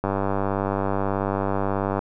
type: click train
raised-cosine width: 1 ms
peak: -10 dBFS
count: 193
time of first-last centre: 0.04-1.991 s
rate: 98.4 Hz
effects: none